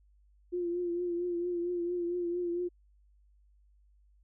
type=tone with vibrato; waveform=sine; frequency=349.6 Hz; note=F4; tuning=2 cents sharp; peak=-30 dBFS; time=0.52-2.69 s; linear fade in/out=20 ms; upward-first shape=triangle; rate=4.4 Hz; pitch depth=45 cents each way; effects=added 50 Hz sine -61 dBFS peak until 4.23 s